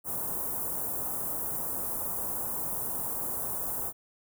white band-stop noise, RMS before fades -33 dBFS, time 0.04-3.93 s, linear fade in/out 50 ms, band 1100 to 10000 Hz, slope 24 dB/octave, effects none

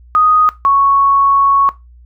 sine tone pair in turn, 1244.5 / 1108.7 Hz, D#6 / C#6, 0 / 0 cents, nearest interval major second, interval 200 cents, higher first, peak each -7 dBFS, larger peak neither, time 0.15-0.49 / 0.65-1.69 s, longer second, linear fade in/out 0 ms, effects noise-tail reverb RT60 0.2 s tail -17 dB re dry + added 60 Hz sine -38 dBFS peak until 2.05 s

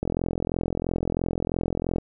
click train, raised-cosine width 2 ms, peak -12 dBFS, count 85, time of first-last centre 0.03-1.983 s, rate 43 Hz, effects none

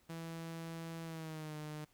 sawtooth tone with pitch glide, 164.81 to 152.01 Hz, E3 to D#3, 0 to -40 cents, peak -39 dBFS, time 0.09-1.85 s, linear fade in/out 10 ms, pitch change -140 cents, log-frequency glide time 1.04-1.56 s, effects pink hiss -71 dBFS RMS until 1.93 s

